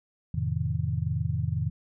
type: chord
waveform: sine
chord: F dominant seventh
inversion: none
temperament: just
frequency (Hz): 87.31 / 109.13 / 130.96 / 157.15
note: F2 / A2 / C3 / Eb3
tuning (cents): 0 / -14 / +2 / +18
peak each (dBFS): -31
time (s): 0.34-1.7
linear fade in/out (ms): 5
effects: none